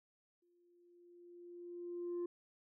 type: tone with exponential growth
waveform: sine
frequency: 349.2 Hz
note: F4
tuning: in tune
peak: -34 dBFS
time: 0.42-2.26 s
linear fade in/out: 5 ms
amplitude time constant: 400 ms
effects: tanh soft clip ceiling -36 dBFS